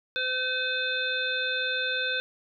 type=harmonic tone; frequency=511 Hz; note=C5; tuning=41 cents flat; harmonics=1 / 3 / 5 / 7 / 8; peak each=-35 / -29 / -34 / -31 / -39 dBFS; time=0.16-2.2 s; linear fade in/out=0 ms; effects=none